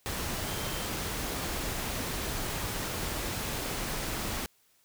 sine tone in noise, 3136 Hz, G7, in tune, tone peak -45 dBFS, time 0.48-0.86 s, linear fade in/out 0 ms, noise pink, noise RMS -34 dBFS, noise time 0.06-4.46 s, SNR -14 dB, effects white hiss -67 dBFS RMS until 4.84 s

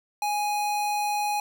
square tone, 830.6 Hz, G#5, in tune, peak -25 dBFS, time 0.22-1.4 s, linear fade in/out 2 ms, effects none

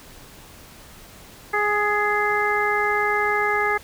harmonic tone with a mistuned harmonic, 415.3 Hz, G#4, in tune, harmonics 1 / 2 / 3 / 4 / 5, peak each -25 / -25 / -25 / -25 / -25 dBFS, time 1.53-3.78 s, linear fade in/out 10 ms, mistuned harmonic 4, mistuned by +18 cents, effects pink hiss -45 dBFS RMS until 3.83 s

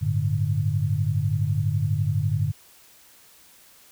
sine chord, G suspended second, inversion none, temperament equal, 98 / 110 / 146.83 Hz, G2 / A2 / D3, 0 / 0 / 0 cents, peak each -25 dBFS, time 0.01-2.52 s, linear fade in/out 20 ms, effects white hiss -53 dBFS RMS until 3.91 s

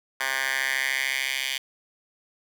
10% pulse tone with high-pass filter sweep, 133.6 Hz, C3, 36 cents sharp, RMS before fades -27 dBFS, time 0.2-1.58 s, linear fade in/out 5 ms, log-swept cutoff 1400 to 2700 Hz, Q 3.1, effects none

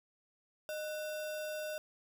sine tone with sample-and-hold, 614 Hz, D#5, 23 cents flat, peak -37 dBFS, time 0.69-1.78 s, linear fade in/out 0 ms, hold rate 2100 Hz, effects none

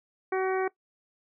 harmonic tone, 377.5 Hz, F#4, 35 cents sharp, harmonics 1 / 2 / 3 / 4 / 5 / 6, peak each -26 / -32 / -36 / -38 / -40 / -42 dBFS, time 0.32-0.68 s, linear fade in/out 5 ms, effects noise-tail reverb RT60 0.1 s tail -19 dB re dry

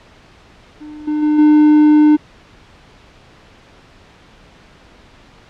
triangle tone with level steps, 301.7 Hz, D4, 47 cents sharp, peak -28 / -13 / -9 / -4 dBFS, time 0.8-2.17 s, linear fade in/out 20 ms, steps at 1.07 / 1.22 / 1.38 s, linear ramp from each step 10 ms, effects pink hiss -45 dBFS RMS until 5.49 s + low-pass 4000 Hz 12 dB/octave

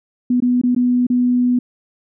sine tone with dropouts, 246.9 Hz, B3, in tune, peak -12 dBFS, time 0.3-1.59 s, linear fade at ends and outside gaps 5 ms, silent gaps 0.403-0.422 / 0.615-0.635 / 0.749-0.762 / 1.068-1.1 s, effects none

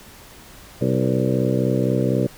harmonic tone with a mistuned harmonic, 64.1 Hz, C2, 35 cents flat, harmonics 2 / 3 / 4 / 5 / 6 / 7 / 8 / 9, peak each -22 / -24 / -25 / -26 / -27 / -27 / -28 / -29 dBFS, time 0.81-2.27 s, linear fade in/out 5 ms, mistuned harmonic 7, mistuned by +59 cents, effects pink hiss -44 dBFS RMS until 2.37 s

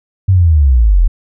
sine linear sweep, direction down, 98 to 37.2 Hz, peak -5 dBFS, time 0.28-1.08 s, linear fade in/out 10 ms, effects none

